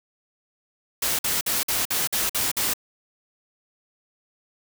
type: noise bursts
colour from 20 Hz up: white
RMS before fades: -24 dBFS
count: 8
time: 1.02-2.737 s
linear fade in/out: 5 ms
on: 170 ms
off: 51 ms
effects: none